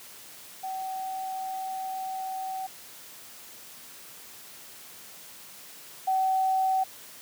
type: tone pair in turn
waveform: sine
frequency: 760 / 760 Hz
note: F#5 / F#5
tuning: +46 / +46 cents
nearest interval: unison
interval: 0 cents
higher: neither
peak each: -31 / -22 dBFS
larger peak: second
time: 0.63-2.67 / 6.07-6.84 s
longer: first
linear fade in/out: 10 ms
effects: white hiss -47 dBFS RMS until 7.21 s + high-pass 100 Hz 12 dB/octave